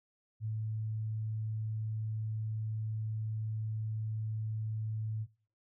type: tone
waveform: sine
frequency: 109.3 Hz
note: A2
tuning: 11 cents flat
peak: -33 dBFS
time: 0.4-5.27 s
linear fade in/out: 50 ms
effects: noise-tail reverb RT60 0.5 s tail -25 dB re dry